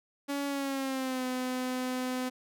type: tone with pitch glide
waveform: sawtooth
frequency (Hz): 282 to 254.2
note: C#4 to C4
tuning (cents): +30 to -50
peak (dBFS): -27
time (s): 0.28-2.3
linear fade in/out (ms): 20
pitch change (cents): -180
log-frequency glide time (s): 0.47-1.25
effects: none